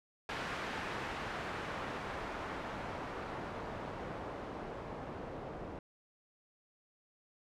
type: noise with low-pass filter sweep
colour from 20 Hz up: white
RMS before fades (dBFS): -42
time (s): 0.29-5.79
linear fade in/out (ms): 2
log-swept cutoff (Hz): 1900 to 620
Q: 0.78
effects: none